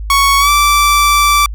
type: tone with pitch glide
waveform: sawtooth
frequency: 1111 to 1165.6 Hz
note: C#6 to D6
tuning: +4 to -13 cents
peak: -4 dBFS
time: 0.1-1.46 s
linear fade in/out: 2 ms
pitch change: +83 cents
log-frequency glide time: 0.39-0.5 s
effects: added 52 Hz sine -20 dBFS peak until 1.54 s